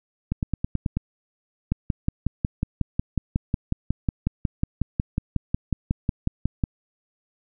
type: two click trains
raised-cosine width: 5 ms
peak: -9 / -11 dBFS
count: 28 / 7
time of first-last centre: 1.72-6.638 / 0.32-0.97 s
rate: 5.49 / 9.23 Hz
effects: none